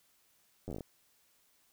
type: slowing click train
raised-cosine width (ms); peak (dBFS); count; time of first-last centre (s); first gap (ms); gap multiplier
2; -28; 9; 0.68-0.808; 10; 1.13
effects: white hiss -70 dBFS RMS until 1.72 s